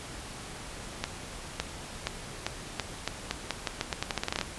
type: accelerating click train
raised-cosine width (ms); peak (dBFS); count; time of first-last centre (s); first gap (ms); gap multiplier
0.2; -11; 20; 1.04-4.413; 560; 0.84
effects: pink hiss -42 dBFS RMS until 4.58 s + resampled to 24000 Hz